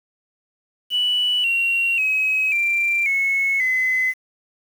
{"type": "tone with pitch steps", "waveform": "sine", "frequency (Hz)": [2960, 2746, 2547, 2363, 2192, 2033], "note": ["F#7", "F7", "D#7", "D7", "C#7", "B6"], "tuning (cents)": [0, -30, 40, 10, -20, 50], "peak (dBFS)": -16, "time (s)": [0.9, 4.14], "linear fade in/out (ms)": 50, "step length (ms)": 540, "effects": ["tanh soft clip ceiling -12 dBFS", "7-bit"]}